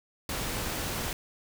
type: noise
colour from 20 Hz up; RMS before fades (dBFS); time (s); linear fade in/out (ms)
pink; -33; 0.29-1.13; 2
effects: none